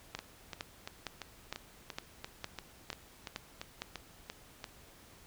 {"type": "two click trains", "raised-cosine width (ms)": 0.2, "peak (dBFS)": [-23, -20], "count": [14, 9], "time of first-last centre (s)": [[0.19, 4.642], [0.15, 3.82]], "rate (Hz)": [2.92, 2.18], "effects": ["pink hiss -58 dBFS RMS until 5.26 s"]}